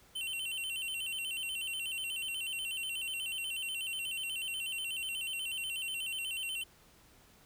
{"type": "tone with vibrato", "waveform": "square", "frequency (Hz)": 2900, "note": "F#7", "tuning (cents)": -35, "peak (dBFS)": -36, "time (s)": [0.15, 6.64], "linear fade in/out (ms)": 10, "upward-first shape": "square", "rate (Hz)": 8.2, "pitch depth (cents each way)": 100, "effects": ["pink hiss -62 dBFS RMS until 7.45 s"]}